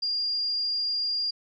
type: tone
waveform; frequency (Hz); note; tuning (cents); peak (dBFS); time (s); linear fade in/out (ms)
sine; 4809; D8; +40; -25; 0.02-1.31; 10
effects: none